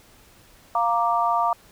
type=chord; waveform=sine; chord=Bb major; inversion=second; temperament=equal; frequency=698.5 / 932.3 / 1174.7 Hz; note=F5 / Bb5 / D6; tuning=0 / 0 / 0 cents; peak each=-23 dBFS; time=0.75-1.53 s; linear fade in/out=2 ms; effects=pink hiss -53 dBFS RMS until 1.71 s